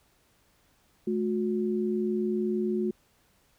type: tone pair together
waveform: sine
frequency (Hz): 215.5 / 362.4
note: A3 / F#4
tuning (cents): -36 / -36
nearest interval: major sixth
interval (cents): 900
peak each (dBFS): -28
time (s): 1.07-2.91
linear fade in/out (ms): 5
effects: pink hiss -66 dBFS RMS until 3.58 s